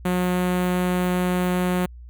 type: tone with notch filter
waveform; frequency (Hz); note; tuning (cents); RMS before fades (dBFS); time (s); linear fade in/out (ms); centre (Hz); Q
sawtooth; 180.5; F#3; -43; -22; 0.05-1.86; 5; 5200; 0.96
effects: added 60 Hz sine -38 dBFS peak until 2.09 s